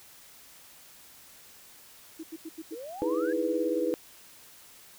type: tone bursts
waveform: sine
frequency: 322 Hz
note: E4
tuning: 41 cents flat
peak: -36 dBFS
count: 5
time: 2.19-2.751 s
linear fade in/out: 10 ms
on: 45 ms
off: 84 ms
type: exponential sweep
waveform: sine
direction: up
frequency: 428 to 1715 Hz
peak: -38 dBFS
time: 2.72-3.33 s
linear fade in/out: 5 ms
type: chord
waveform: sine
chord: E major seventh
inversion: third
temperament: equal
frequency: 311.1 / 329.6 / 415.3 / 493.9 Hz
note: D#4 / E4 / G#4 / B4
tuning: 0 / 0 / 0 / 0 cents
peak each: -33 / -31 / -33 / -29 dBFS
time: 3.02-3.94 s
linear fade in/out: 0 ms
effects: white hiss -53 dBFS RMS until 4.98 s